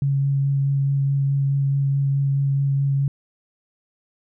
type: tone with vibrato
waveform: sine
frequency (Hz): 138.59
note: C#3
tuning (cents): 0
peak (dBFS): -17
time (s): 0.02-3.08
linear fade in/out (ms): 2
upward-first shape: sine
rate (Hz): 4.7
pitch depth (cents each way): 10
effects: none